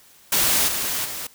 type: noise with level steps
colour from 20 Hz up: white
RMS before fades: -19 / -25 / -31 dBFS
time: 0.32-1.27 s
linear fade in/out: 5 ms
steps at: 0.67 / 1.04 s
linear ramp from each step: 20 ms
effects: white hiss -52 dBFS RMS until 1.34 s